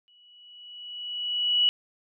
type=tone with exponential growth; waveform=sine; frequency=2937 Hz; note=F#7; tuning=13 cents flat; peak=-17 dBFS; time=0.08-1.69 s; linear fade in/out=0 ms; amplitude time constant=350 ms; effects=none